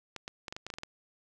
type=clicks; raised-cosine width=0.2 ms; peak=-22 dBFS; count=10; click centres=0.163 / 0.279 / 0.482 / 0.525 / 0.565 / 0.666 / 0.702 / 0.739 / 0.785 / 0.834 s; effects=none